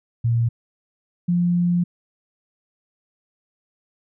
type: tone pair in turn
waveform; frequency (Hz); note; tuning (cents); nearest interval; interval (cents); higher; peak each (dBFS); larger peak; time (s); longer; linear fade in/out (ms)
sine; 116.8 / 175; A#2 / F3; +4 / +4; perfect fifth; 700; second; -16 / -16; neither; 0.24-0.49 / 1.28-1.84; second; 10
effects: none